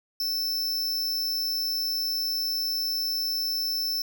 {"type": "tone", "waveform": "square", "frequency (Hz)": 5310, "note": "E8", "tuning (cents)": 12, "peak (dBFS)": -26, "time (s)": [0.2, 4.02], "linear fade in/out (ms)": 2, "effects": []}